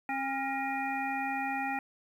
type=harmonic tone with a mistuned harmonic; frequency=269.5 Hz; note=C#4; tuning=49 cents flat; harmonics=1 / 3 / 5 / 7 / 9; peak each=-38 / -33 / -42 / -38 / -39 dBFS; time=0.09-1.79 s; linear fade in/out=2 ms; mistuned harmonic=5; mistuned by=+58 cents; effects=10-bit